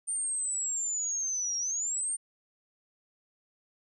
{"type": "linear two-way sweep", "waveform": "sine", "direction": "down then up", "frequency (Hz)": [8950, 5588, 8950], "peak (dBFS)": -29, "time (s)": [0.07, 2.17], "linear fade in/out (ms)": 20, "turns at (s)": 1.58, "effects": []}